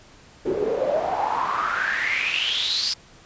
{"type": "noise with band-pass filter sweep", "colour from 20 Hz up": "pink", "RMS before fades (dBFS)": -24, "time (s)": [0.45, 2.94], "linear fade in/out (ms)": 10, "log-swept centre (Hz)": [360, 5000], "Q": 8.4, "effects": ["pink hiss -50 dBFS RMS until 3.25 s", "resampled to 16000 Hz"]}